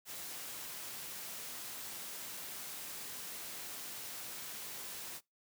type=noise; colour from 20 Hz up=white; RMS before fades=-45 dBFS; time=0.05-5.21 s; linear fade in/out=50 ms; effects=noise-tail reverb RT60 0.2 s tail -24 dB re dry + high-pass 100 Hz 12 dB/octave